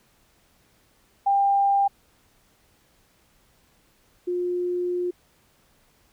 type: tone pair in turn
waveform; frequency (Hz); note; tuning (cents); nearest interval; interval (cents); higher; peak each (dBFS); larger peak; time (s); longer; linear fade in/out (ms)
sine; 796 / 356; G5 / F4; +26 / +33; octave + major second; 1393; first; -17 / -23; first; 1.26-1.88 / 4.27-5.11; second; 10
effects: pink hiss -62 dBFS RMS until 6.12 s